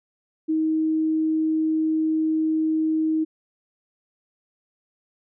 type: tone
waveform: sine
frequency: 315.7 Hz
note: D#4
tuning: 25 cents sharp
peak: -19 dBFS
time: 0.48-3.25 s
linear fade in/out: 20 ms
effects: none